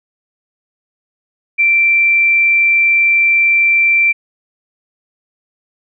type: tone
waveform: sine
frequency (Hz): 2349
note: D7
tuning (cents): 0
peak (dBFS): -8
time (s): 1.58-4.13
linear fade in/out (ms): 20
effects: none